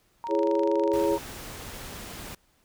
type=tone; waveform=sine; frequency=932 Hz; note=A#5; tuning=1 cent flat; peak=-31 dBFS; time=0.24-1.18 s; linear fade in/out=0 ms
type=click train; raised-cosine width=0.2 ms; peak=-25 dBFS; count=20; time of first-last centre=0.27-1.039 s; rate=24.7 Hz
type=chord; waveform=sine; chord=C# minor; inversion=first; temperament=just; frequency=332.6 / 415.8 / 554.4 Hz; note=E4 / G#4 / C#5; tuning=+16 / +2 / 0 cents; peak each=-26 dBFS; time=0.28-1.19 s; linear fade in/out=50 ms
type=noise; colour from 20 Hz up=pink; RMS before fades=-40 dBFS; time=0.93-2.35 s; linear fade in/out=5 ms
effects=pink hiss -66 dBFS RMS until 2.64 s